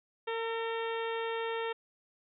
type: harmonic tone with a mistuned harmonic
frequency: 456.1 Hz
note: A#4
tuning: 38 cents flat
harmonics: 1 / 2 / 3 / 4 / 5 / 6 / 7 / 8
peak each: -34 / -39 / -43 / -43 / -47 / -47 / -48 / -50 dBFS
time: 0.27-1.73 s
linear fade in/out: 10 ms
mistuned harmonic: 3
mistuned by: -27 cents
effects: none